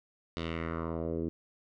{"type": "tone with low-pass filter sweep", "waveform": "10% pulse", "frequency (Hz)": 82.41, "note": "E2", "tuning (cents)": 0, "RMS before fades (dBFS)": -35, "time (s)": [0.37, 1.29], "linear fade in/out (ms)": 0, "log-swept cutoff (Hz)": [4000, 320], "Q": 2.2, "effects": []}